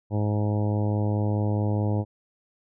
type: harmonic tone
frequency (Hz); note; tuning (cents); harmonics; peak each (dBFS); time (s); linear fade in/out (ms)
104.7; G#2; +15; 1 / 2 / 3 / 4 / 5 / 6 / 7 / 8 / 9; -23 / -30 / -32 / -36 / -35 / -39 / -41 / -40 / -45; 0.1-2.05; 50
effects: none